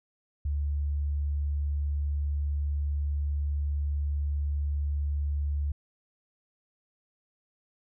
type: tone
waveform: sine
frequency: 72.4 Hz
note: D2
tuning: 24 cents flat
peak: -26 dBFS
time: 0.45-5.72 s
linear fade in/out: 5 ms
effects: none